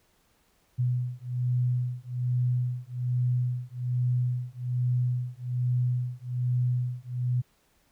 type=beating tone pair; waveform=sine; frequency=123.47 / 124.67 Hz; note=B2 / B2; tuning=0 / +17 cents; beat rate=1.2 Hz; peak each=-28 dBFS; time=0.78-7.42 s; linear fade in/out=20 ms; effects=pink hiss -67 dBFS RMS until 7.91 s